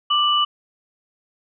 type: tone pair together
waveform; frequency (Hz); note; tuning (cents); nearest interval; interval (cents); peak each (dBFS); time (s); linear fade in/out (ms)
sine; 1181.8 / 2960; D6 / F#7; +10 / 0; octave + major third; 1590; -18; 0.1-0.45; 10
effects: none